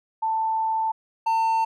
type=tone pair in turn; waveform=sine / triangle; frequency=887 / 899.9 Hz; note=A5 / A5; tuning=+14 / +39 cents; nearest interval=unison; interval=25 cents; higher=second; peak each=-21 / -17 dBFS; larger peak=second; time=0.22-0.92 / 1.26-1.65 s; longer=first; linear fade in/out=10 ms; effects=none